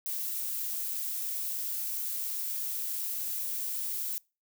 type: noise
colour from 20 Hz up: violet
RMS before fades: -34 dBFS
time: 0.06-4.18 s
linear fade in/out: 0 ms
effects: noise-tail reverb RT60 0.3 s tail -25 dB re dry